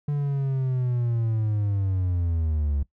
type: linear sweep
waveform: triangle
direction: down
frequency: 146.83 to 69.3 Hz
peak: -20 dBFS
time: 0.08-2.83 s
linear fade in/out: 5 ms
effects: noise-tail reverb RT60 0.1 s tail -19 dB re dry